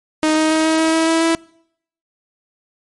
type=tone with pitch steps; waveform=sawtooth; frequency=311.1 / 313.6 / 316.2 / 318.7 / 321.3 / 323.9 / 326.6 / 329.2 Hz; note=D#4 / D#4 / D#4 / D#4 / E4 / E4 / E4 / E4; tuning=0 / +14 / +28 / +42 / -44 / -30 / -16 / -2 cents; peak=-9 dBFS; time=0.23-1.35 s; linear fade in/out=0 ms; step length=140 ms; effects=noise-tail reverb RT60 0.7 s tail -25 dB re dry + MP3 48 kbps